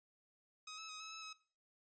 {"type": "tone with pitch steps", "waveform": "10% pulse", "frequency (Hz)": [1262, 1299, 1261, 1291, 1303, 1279], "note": ["D#6", "E6", "D#6", "E6", "E6", "D#6"], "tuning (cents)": [24, -26, 23, -37, -20, 47], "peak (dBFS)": -39, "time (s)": [0.67, 1.33], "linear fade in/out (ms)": 5, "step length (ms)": 110, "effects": ["noise-tail reverb RT60 0.4 s tail -18 dB re dry", "resampled to 16000 Hz"]}